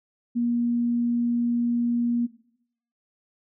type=tone; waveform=sine; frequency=238 Hz; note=A#3; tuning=36 cents sharp; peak=-21 dBFS; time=0.35-2.27 s; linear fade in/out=20 ms; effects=noise-tail reverb RT60 0.7 s tail -17 dB re dry